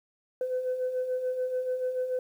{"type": "beating tone pair", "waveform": "sine", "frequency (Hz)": [502, 508.9], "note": ["B4", "C5"], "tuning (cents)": [28, -48], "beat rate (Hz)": 6.9, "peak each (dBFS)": [-35, -27], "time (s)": [0.41, 2.19], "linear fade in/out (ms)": 2, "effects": ["tanh soft clip ceiling -23 dBFS", "10-bit"]}